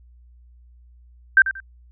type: tone with echo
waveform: sine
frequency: 1565 Hz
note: G6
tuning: 3 cents flat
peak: -8 dBFS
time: 1.37-1.42 s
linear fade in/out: 2 ms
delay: 91 ms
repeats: 2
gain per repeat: -12 dB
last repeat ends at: 1.602 s
effects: added 60 Hz sine -47 dBFS peak until 1.91 s